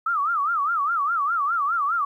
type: tone with vibrato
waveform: sine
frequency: 1251 Hz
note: D#6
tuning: 9 cents sharp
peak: -20 dBFS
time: 0.06-2.05 s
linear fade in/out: 5 ms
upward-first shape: sine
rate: 4.9 Hz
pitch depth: 200 cents each way
effects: 10-bit